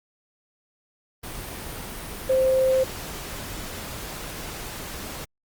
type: tone in noise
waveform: sine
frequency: 523.3 Hz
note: C5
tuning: in tune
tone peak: -17 dBFS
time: 2.29-2.84 s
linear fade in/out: 10 ms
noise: pink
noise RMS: -35 dBFS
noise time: 1.23-5.25 s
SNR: +15 dB
effects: Opus 32 kbps